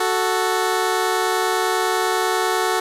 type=tone pair together; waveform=15% pulse; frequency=370.5 / 440.6 Hz; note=F#4 / A4; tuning=+2 / +2 cents; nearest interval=minor third; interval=300 cents; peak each=-14 / -15 dBFS; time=0-2.8 s; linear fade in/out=5 ms; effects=resampled to 32000 Hz + 7-bit